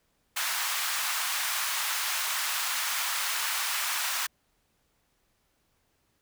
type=high-pass noise; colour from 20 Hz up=pink; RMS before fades=-30 dBFS; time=0.36-4.27 s; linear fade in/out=10 ms; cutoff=1000 Hz; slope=24 dB/octave; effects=pink hiss -72 dBFS RMS until 6.21 s